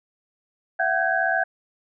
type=tone cluster; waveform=sine; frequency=674 / 749 / 1536 / 1645 Hz; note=E5 / F#5 / G6 / G#6; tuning=+38 / +21 / -36 / -17 cents; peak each=-25 dBFS; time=0.79-1.44 s; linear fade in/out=10 ms; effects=none